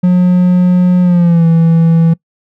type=tone with pitch glide; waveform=triangle; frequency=180 to 165.06 Hz; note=F#3 to E3; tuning=-47 to +3 cents; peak=-3 dBFS; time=0.03-2.14 s; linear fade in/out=10 ms; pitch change=-150 cents; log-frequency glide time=1.02-1.46 s; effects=noise-tail reverb RT60 0.1 s tail -23 dB re dry